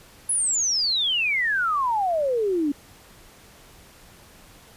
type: exponential sweep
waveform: sine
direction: down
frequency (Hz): 10670 to 277.2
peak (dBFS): -20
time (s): 0.29-2.72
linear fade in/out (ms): 5
effects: pink hiss -50 dBFS RMS until 4.76 s + resampled to 32000 Hz